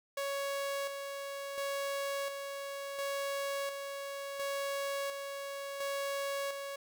sawtooth tone with tremolo, 557 Hz, C#5, 8 cents sharp, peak -30 dBFS, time 0.17-6.76 s, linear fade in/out 5 ms, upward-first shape square, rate 0.71 Hz, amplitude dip 45%, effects none

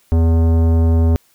sine tone with tanh clipping, 82.3 Hz, E2, 2 cents flat, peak -12 dBFS, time 0.12-1.16 s, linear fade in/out 0 ms, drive 16 dB, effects white hiss -56 dBFS RMS until 1.34 s

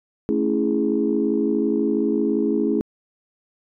sine chord, A major seventh, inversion none, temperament equal, 220 / 277.2 / 329.6 / 415.3 Hz, A3 / C#4 / E4 / G#4, 0 / 0 / 0 / 0 cents, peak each -23 dBFS, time 0.29-2.81 s, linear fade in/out 0 ms, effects tanh soft clip ceiling -8 dBFS

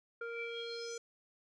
square tone with low-pass filter sweep, 465.9 Hz, A#4, 1 cent flat, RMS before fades -42 dBFS, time 0.21-0.98 s, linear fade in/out 5 ms, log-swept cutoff 1600 to 6800 Hz, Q 6.9, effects none

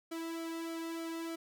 sawtooth tone with flanger, 329.6 Hz, E4, in tune, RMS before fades -40 dBFS, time 0.11-1.36 s, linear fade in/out 10 ms, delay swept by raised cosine 1.1 to 1.78 ms, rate 3.3 Hz, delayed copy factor -0.8, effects none

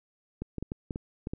clicks, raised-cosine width 3 ms, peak -21 dBFS, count 8, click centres 0.42 / 0.583 / 0.626 / 0.719 / 0.908 / 0.959 / 1.271 / 1.335 s, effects none

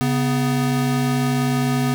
square tone pair together, 137.68 / 249.1 Hz, C#3 / B3, -11 / +15 cents, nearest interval minor seventh, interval 1026 cents, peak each -21 dBFS, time 0.01-1.94 s, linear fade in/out 0 ms, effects none

